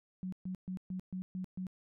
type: tone bursts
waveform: sine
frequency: 185.2 Hz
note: F#3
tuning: 2 cents sharp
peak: -36 dBFS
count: 7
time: 0.23-1.668 s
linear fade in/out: 0 ms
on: 94 ms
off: 130 ms
effects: none